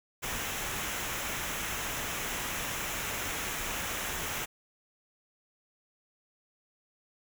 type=noise with comb filter; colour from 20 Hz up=pink; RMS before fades=-35 dBFS; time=0.22-4.46 s; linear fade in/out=20 ms; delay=0.22 ms; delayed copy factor=-0.55; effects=none